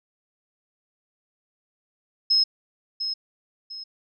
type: tone with echo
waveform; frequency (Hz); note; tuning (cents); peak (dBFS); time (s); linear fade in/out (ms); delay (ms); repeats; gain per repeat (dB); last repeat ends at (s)
sine; 5160; E8; -38; -16; 2.3-2.44; 10; 700; 2; -9; 3.84
effects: none